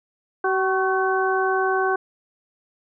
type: harmonic tone with a mistuned harmonic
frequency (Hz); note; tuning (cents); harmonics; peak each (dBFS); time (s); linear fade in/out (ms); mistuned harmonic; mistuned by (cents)
380; F#4; +46; 1 / 2 / 3 / 4; -22 / -24 / -26 / -25; 0.44-1.96; 5; 3; -47
effects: none